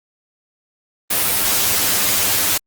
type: noise with comb filter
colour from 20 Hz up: white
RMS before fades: -17 dBFS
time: 1.1-2.58 s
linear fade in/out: 10 ms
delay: 10 ms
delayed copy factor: +0.95
effects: Opus 32 kbps